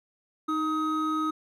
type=tone pair together; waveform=triangle; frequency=311.1 / 1262.5 Hz; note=D#4 / D#6; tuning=0 / +25 cents; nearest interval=2 octaves; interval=2425 cents; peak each=-26 dBFS; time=0.48-1.31 s; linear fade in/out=10 ms; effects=none